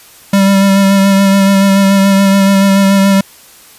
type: tone with vibrato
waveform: square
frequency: 196 Hz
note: G3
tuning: in tune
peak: -6 dBFS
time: 0.33-3.21 s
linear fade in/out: 5 ms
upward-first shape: sine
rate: 7 Hz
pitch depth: 21 cents each way
effects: white hiss -39 dBFS RMS until 3.78 s + resampled to 32000 Hz